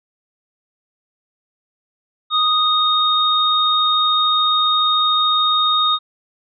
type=tone pair together; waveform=sine; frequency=1244.5 / 3713 Hz; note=D#6 / A#7; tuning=0 / -8 cents; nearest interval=octave + perfect fifth; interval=1892 cents; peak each=-16 dBFS; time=2.3-5.99 s; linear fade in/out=50 ms; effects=none